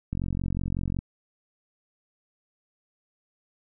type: click train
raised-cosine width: 5 ms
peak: -17 dBFS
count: 40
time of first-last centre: 0.13-0.989 s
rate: 45.4 Hz
effects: none